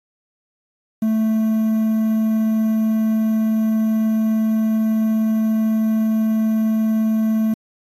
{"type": "tone with quantisation", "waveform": "triangle", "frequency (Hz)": 220, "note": "A3", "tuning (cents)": 0, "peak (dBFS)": -13, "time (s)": [1.02, 7.54], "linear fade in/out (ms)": 5, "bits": 7, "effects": ["AAC 48 kbps"]}